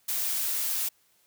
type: noise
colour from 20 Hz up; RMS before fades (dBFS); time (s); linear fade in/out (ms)
blue; -29; 0.08-0.89; 10
effects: white hiss -66 dBFS RMS until 1.26 s